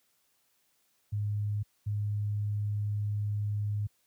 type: tone pair in turn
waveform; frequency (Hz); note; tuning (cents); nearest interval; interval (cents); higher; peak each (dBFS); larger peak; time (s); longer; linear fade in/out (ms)
sine; 103.83 / 103.83; G#2 / G#2; 0 / 0; unison; 0; neither; -28; neither; 1.12-1.63 / 1.86-3.87; second; 10
effects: white hiss -72 dBFS RMS until 4.06 s + high-pass 60 Hz 12 dB/octave